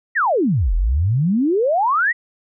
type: exponential two-way sweep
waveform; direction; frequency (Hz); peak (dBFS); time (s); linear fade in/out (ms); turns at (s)
sine; down then up; 2000 to 38.89 to 2000; -14; 0.15-2.13; 20; 0.74
effects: none